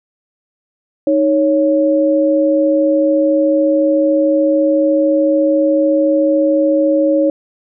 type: tone pair together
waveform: sine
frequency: 311.1 / 555.1 Hz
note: D#4 / C#5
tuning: 0 / +2 cents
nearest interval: minor seventh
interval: 1002 cents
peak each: -13 / -12 dBFS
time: 1.07-7.3 s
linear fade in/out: 2 ms
effects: none